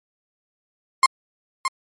35% pulse tone with echo, 1060 Hz, C6, 22 cents sharp, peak -9 dBFS, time 1.03-1.06 s, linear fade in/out 2 ms, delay 620 ms, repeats 1, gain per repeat -9 dB, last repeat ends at 1.68 s, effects MP3 48 kbps

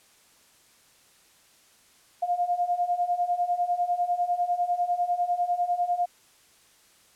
sine beating tone pair, 700 / 710 Hz, F5 / F5, +4 / +28 cents, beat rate 10 Hz, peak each -28 / -25 dBFS, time 2.22-6.06 s, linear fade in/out 10 ms, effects white hiss -59 dBFS RMS until 7.15 s + low-pass 11000 Hz 12 dB/octave

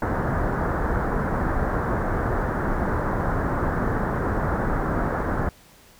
pink low-pass noise, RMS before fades -24 dBFS, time 0.02-5.49 s, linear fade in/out 2 ms, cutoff 1700 Hz, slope 48 dB/octave, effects pink hiss -52 dBFS RMS until 5.99 s

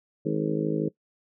harmonic tone with a mistuned harmonic, 52.7 Hz, G#1, 26 cents sharp, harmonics 3 / 4 / 5 / 6 / 7 / 8 / 9 / 10, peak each -30 / -32 / -36 / -29 / -40 / -30 / -35 / -38 dBFS, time 0.25-0.89 s, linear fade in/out 10 ms, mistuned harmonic 10, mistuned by +30 cents, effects noise-tail reverb RT60 0.1 s tail -20 dB re dry

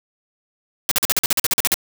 white noise bursts, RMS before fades -17 dBFS, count 13, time 0.89-1.742 s, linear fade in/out 0 ms, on 24 ms, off 45 ms, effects none

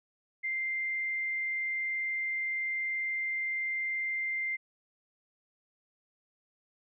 sine tone, 2093 Hz, C7, in tune, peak -30 dBFS, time 0.43-4.57 s, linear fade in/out 20 ms, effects none

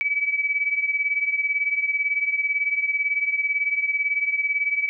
sine beating tone pair, 2285 / 2303 Hz, D7 / D7, -48 / -34 cents, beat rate 18 Hz, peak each -22 / -26 dBFS, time 0.01-4.89 s, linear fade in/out 0 ms, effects none

